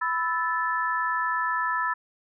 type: tone cluster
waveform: sine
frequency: 995 / 1314 / 1746 Hz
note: B5 / E6 / A6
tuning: +13 / -6 / -14 cents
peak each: -28 dBFS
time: 0.01-1.94 s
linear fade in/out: 10 ms
effects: none